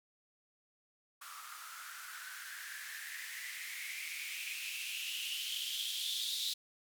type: noise with band-pass filter sweep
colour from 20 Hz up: violet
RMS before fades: -42 dBFS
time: 1.21-6.54 s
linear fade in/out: 10 ms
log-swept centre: 1200 to 3800 Hz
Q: 7.3
effects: none